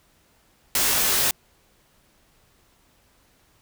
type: noise with comb filter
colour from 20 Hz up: white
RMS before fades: -21 dBFS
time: 0.75-1.31 s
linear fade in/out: 2 ms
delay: 18 ms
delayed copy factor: -0.8
effects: pink hiss -61 dBFS RMS until 3.61 s